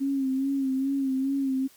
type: tone with vibrato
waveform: sine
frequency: 269.5 Hz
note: C#4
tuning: 49 cents flat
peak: -23 dBFS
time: 0-1.68 s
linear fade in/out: 20 ms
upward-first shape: sine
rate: 2.4 Hz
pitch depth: 46 cents each way
effects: white hiss -56 dBFS RMS until 1.76 s + MP3 96 kbps